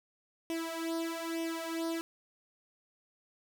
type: tone with flanger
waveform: sawtooth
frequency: 329.6 Hz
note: E4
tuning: in tune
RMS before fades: -36 dBFS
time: 0.5-2.01 s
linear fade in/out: 0 ms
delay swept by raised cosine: 0.34 to 2.84 ms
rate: 1.1 Hz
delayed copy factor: +0.8
effects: none